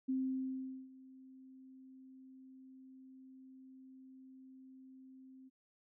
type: tone with ADSR envelope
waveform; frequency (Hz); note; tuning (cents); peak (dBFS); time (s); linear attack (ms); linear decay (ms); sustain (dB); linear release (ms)
sine; 262; C4; +2; -32; 0.08-5.5; 15; 790; -22; 27
effects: none